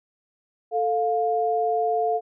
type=tone pair together; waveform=sine; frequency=441.8 / 704.9 Hz; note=A4 / F5; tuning=+7 / +16 cents; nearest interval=minor sixth; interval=809 cents; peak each=-24 / -22 dBFS; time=0.71-2.21 s; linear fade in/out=50 ms; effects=none